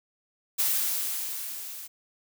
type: noise with level ramp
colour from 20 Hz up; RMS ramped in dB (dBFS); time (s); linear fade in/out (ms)
blue; -24 to -41; 0.58-1.88; 20
effects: none